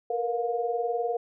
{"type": "tone cluster", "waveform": "sine", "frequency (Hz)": [460.8, 480.7, 709], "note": ["A#4", "B4", "F5"], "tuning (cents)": [-20, -47, 26], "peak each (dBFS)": -30, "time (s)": [0.1, 1.17], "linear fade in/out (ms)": 5, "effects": []}